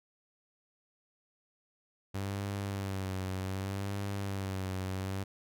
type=tone with vibrato; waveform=sawtooth; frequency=97 Hz; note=G2; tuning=18 cents flat; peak=-30 dBFS; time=2.14-5.24 s; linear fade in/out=10 ms; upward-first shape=sine; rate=0.66 Hz; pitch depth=56 cents each way; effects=none